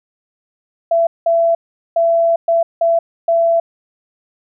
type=tone bursts at uneven times; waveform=sine; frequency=670 Hz; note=E5; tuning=28 cents sharp; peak=-10 dBFS; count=6; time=0.91-1.07 / 1.26-1.55 / 1.96-2.36 / 2.48-2.63 / 2.81-2.99 / 3.28-3.6 s; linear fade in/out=5 ms; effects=none